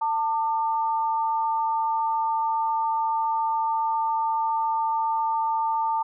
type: tone pair together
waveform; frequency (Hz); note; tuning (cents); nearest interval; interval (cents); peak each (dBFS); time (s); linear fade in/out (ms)
sine; 896.4 / 1198; A5 / D6; +32 / +34; perfect fourth; 502; -22 / -31; 0.01-6.03; 10
effects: none